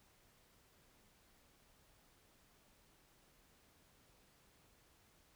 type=silence; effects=pink hiss -70 dBFS RMS until 5.35 s